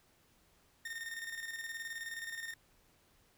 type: tone with tremolo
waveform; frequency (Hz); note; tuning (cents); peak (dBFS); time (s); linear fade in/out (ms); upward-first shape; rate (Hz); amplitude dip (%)
40% pulse; 1829; A#6; -33; -38; 0.85-2.54; 5; square; 19; 50
effects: pink hiss -69 dBFS RMS until 3.37 s